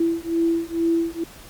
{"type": "beating tone pair", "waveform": "sine", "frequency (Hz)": [332, 334.2], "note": ["E4", "E4"], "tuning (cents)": [12, 24], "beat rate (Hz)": 2.2, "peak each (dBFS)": -22, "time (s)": [0, 1.24], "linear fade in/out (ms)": 5, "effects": ["pink hiss -44 dBFS RMS until 1.49 s", "Opus 48 kbps"]}